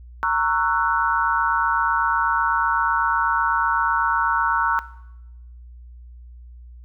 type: chord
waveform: sine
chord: F# dominant seventh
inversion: first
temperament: just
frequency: 925 / 1110 / 1332 / 1480 Hz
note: A#5 / C#6 / E6 / F#6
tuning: -14 / +2 / +18 / 0 cents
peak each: -24 dBFS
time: 0.23-4.79 s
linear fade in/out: 0 ms
effects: noise-tail reverb RT60 0.9 s tail -17 dB re dry + added 60 Hz sine -39 dBFS peak until 6.84 s